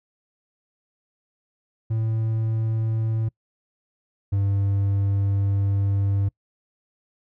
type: tone pair in turn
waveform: triangle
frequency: 111.4 / 99.25 Hz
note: A2 / G2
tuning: +22 / +22 cents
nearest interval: major second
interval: 200 cents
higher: first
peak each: -19 / -17 dBFS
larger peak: second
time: 1.9-3.29 / 4.32-6.29 s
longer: second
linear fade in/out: 10 ms
effects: noise-tail reverb RT60 0.1 s tail -25 dB re dry